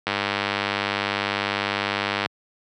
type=click train; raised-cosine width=0.3 ms; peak=-6 dBFS; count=220; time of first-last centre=0.07-2.26 s; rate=100 Hz; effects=high-pass 100 Hz 12 dB/octave